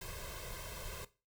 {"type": "noise with comb filter", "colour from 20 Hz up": "pink", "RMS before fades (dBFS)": -45, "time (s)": [0.01, 1.05], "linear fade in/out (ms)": 5, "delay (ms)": 1.9, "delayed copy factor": 0.95, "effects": ["noise-tail reverb RT60 0.3 s tail -17 dB re dry"]}